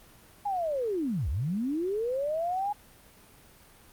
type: linear two-way sweep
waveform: sine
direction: down then up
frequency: 837 to 57.9 to 837 Hz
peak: -27 dBFS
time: 0.45-2.73 s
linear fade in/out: 10 ms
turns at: 1.29 s
effects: pink hiss -55 dBFS RMS until 3.92 s + Opus 32 kbps